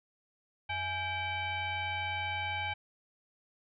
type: tone with frequency modulation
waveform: sine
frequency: 1578 Hz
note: G6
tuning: 11 cents sharp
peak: -32 dBFS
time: 0.69-2.74 s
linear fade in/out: 10 ms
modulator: 743 Hz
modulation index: 1.8
effects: none